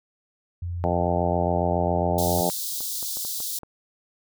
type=tone with pitch glide; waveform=sine; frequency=87.31 to 87.92 Hz; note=F2 to F2; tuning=0 to +12 cents; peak=-27 dBFS; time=0.62-2.41 s; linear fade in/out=5 ms; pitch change=+12 cents; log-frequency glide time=1.42-2.18 s
type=harmonic tone; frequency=87.31 Hz; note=F2; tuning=in tune; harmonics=2 / 3 / 4 / 5 / 6 / 7 / 8 / 9 / 10; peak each=-28 / -33 / -32 / -31 / -32 / -27 / -30 / -29 / -33 dBFS; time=0.84-2.5 s; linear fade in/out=0 ms
type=high-pass noise; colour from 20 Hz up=white; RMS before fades=-30 dBFS; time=2.18-3.59 s; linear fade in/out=5 ms; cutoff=3600 Hz; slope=48 dB/octave
type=clicks; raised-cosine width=1 ms; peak=-27 dBFS; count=7; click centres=2.386 / 2.806 / 3.028 / 3.171 / 3.25 / 3.403 / 3.633 s
effects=none